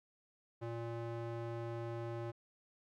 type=tone with band-pass filter; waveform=square; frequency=116.6 Hz; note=A#2; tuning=1 cent sharp; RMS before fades=-42 dBFS; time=0.61-2.32 s; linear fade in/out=20 ms; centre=480 Hz; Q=0.66; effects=none